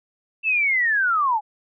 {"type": "linear sweep", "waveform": "sine", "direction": "down", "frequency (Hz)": [2682, 808], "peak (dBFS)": -17, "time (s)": [0.43, 1.41], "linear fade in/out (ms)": 50, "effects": []}